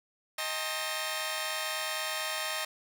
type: tone cluster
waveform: 10% pulse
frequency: 628 / 795 / 898 / 1068 / 1835 Hz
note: D#5 / G5 / A5 / C6 / A#6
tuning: +16 / +24 / +35 / +35 / -28 cents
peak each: -27 / -33 / -32 / -31 / -30 dBFS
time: 0.38-2.65 s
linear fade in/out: 5 ms
effects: none